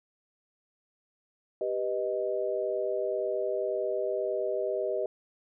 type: chord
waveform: sine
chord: G augmented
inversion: none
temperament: equal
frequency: 392 / 493.9 / 622.3 Hz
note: G4 / B4 / D#5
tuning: 0 / 0 / 0 cents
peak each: -32 / -33 / -31 dBFS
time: 1.61-5.06 s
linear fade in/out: 2 ms
effects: none